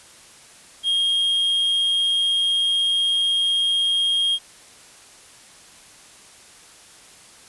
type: tone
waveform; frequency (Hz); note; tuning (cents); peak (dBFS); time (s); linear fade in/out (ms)
triangle; 3242; G#7; -42; -16; 0.83-4.39; 50
effects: white hiss -47 dBFS RMS until 7.48 s + resampled to 24000 Hz